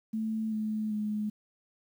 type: tone with pitch steps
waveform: sine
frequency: 220 / 215.6 / 211.3 Hz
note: A3 / A3 / G#3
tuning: 0 / -35 / +30 cents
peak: -29 dBFS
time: 0.13-1.3 s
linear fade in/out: 10 ms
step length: 390 ms
effects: 10-bit